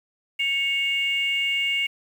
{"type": "tone pair together", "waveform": "sine", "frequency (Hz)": [2210, 2812], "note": ["C#7", "F7"], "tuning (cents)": [-6, 11], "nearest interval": "major third", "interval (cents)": 417, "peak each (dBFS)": -23, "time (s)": [0.39, 1.87], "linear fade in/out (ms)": 10, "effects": ["tanh soft clip ceiling -15 dBFS", "8-bit"]}